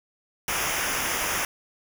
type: noise with comb filter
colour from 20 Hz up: pink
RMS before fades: -27 dBFS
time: 0.48-1.45 s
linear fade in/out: 2 ms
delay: 0.24 ms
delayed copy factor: -0.8
effects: none